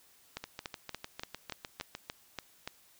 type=two click trains; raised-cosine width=0.2 ms; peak=-20 / -22 dBFS; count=9 / 11; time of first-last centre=0.37-2.675 / 0.44-1.951 s; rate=3.47 / 6.62 Hz; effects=white hiss -63 dBFS RMS until 2.99 s

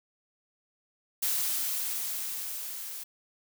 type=noise with level ramp; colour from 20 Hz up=blue; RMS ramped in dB=-28 to -40 dBFS; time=1.22-3.04 s; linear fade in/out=10 ms; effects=none

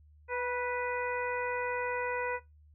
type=harmonic tone with a mistuned harmonic; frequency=493.9 Hz; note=B4; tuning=in tune; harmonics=1 / 2 / 3 / 4 / 5; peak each=-34 / -37 / -39 / -40 / -41 dBFS; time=0.28-2.4 s; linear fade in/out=50 ms; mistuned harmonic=2; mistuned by=-22 cents; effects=noise-tail reverb RT60 0.2 s tail -20 dB re dry + added 75 Hz sine -56 dBFS peak until 2.74 s

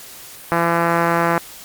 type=tone with low-pass filter; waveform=5% pulse; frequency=169.1 Hz; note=E3; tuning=44 cents sharp; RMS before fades=-17 dBFS; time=0.52-1.38 s; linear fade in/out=0 ms; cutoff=1500 Hz; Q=0.94; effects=white hiss -38 dBFS RMS until 1.64 s + Opus 48 kbps

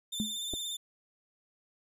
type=tone with vibrato; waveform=sawtooth; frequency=3565 Hz; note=A7; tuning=22 cents sharp; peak=-32 dBFS; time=0.12-0.77 s; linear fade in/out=10 ms; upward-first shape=triangle; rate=17 Hz; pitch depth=41 cents each way
type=tone with exponential decay; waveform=sine; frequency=215 Hz; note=A3; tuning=40 cents flat; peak=-26 dBFS; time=0.2-0.38 s; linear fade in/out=0 ms; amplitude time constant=37 ms
type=clicks; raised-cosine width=2 ms; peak=-26 dBFS; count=2; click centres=0.536 / 0.539 s
effects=resampled to 32000 Hz

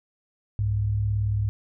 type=tone pair together; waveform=sine; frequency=65.41 / 103.64 Hz; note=C2 / G#2; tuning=0 / -3 cents; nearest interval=minor sixth; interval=797 cents; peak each=-30 / -22 dBFS; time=0.59-1.49 s; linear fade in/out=0 ms; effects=none

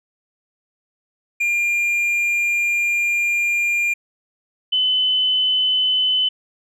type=tone pair in turn; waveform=triangle / sine; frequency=2400 / 3024 Hz; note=D7 / F#7; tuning=+37 / +37 cents; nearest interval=major third; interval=400 cents; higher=second; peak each=-15 dBFS; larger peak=neither; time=1.4-3.94 / 4.72-6.29 s; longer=first; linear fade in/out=10 ms; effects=none

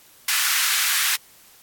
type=high-pass noise; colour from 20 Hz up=pink; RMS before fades=-21 dBFS; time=0.28-1.16 s; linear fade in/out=5 ms; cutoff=1400 Hz; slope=24 dB/octave; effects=white hiss -51 dBFS RMS until 1.62 s + AAC 64 kbps

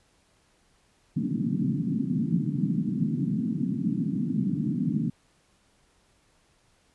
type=band-pass noise; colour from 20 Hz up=pink; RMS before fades=-27 dBFS; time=1.16-5.1 s; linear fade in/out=10 ms; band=140 to 280 Hz; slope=48 dB/octave; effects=pink hiss -65 dBFS RMS until 6.94 s + resampled to 24000 Hz

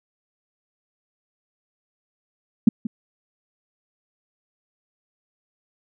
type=tone with echo; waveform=sine; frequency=224 Hz; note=A3; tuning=31 cents sharp; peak=-7 dBFS; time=2.67-2.69 s; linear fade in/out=5 ms; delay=180 ms; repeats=1; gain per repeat=-15 dB; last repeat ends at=2.87 s; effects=none

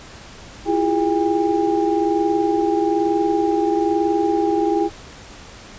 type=tone cluster; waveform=sine; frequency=331.4 / 352.5 / 409.5 / 805 Hz; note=E4 / F4 / G#4 / G5; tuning=+9 / +16 / -24 / +46 cents; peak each=-19 / -25 / -21 / -22 dBFS; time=0.65-4.9 s; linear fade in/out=50 ms; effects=pink hiss -40 dBFS RMS until 5.78 s + resampled to 16000 Hz

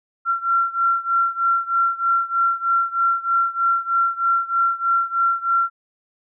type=beating tone pair; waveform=sine; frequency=1364 / 1367.2 Hz; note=F6 / F6; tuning=-41 / -37 cents; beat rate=3.2 Hz; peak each=-19 / -21 dBFS; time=0.25-5.7 s; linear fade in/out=50 ms; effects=none

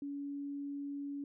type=tone; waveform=sine; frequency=283.2 Hz; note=C#4; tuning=37 cents sharp; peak=-38 dBFS; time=0.02-1.24 s; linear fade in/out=2 ms; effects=none

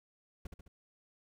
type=noise with echo; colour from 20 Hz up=brown; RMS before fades=-41 dBFS; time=0.45-0.47 s; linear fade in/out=5 ms; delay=70 ms; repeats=3; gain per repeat=-5 dB; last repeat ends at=0.68 s; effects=none

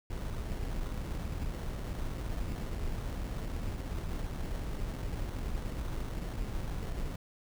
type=noise with sample-and-hold; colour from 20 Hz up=brown; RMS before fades=-36 dBFS; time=0.1-7.16 s; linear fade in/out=5 ms; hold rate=2450 Hz; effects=none

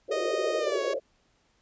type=band-pass noise; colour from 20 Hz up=white; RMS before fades=-30 dBFS; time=0.08-1 s; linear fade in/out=20 ms; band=350 to 620 Hz; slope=96 dB/octave
type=tone with pitch glide; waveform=sawtooth; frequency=620 to 555.6 Hz; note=D#5 to C#5; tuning=-6 to +4 cents; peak=-26 dBFS; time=0.11-0.94 s; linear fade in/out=10 ms; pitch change=-190 cents; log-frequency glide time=0.59-0.8 s
effects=pink hiss -68 dBFS RMS until 1.61 s + resampled to 16000 Hz

